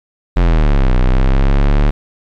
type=exponential two-way sweep; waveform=square; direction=down then up; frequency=45.53 to 30.87 to 36.99 Hz; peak=-9 dBFS; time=0.36-1.91 s; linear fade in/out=10 ms; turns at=0.93 s; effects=low-pass 3000 Hz 12 dB/octave + 8-bit